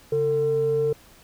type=tone pair together; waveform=sine; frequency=138.59 / 449.5 Hz; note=C#3 / A4; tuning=0 / +37 cents; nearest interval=octave + minor sixth; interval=2037 cents; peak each=-28 / -19 dBFS; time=0.12-0.93 s; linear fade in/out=5 ms; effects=tanh soft clip ceiling -14 dBFS + pink hiss -52 dBFS RMS until 1.23 s